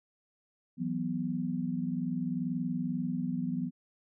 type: chord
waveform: sine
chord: E suspended second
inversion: none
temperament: just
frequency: 164.81 / 185.42 / 247.2 Hz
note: E3 / F#3 / B3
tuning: 0 / +4 / +2 cents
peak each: -36 / -35 / -33 dBFS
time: 0.77-3.71 s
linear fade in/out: 50 ms
effects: none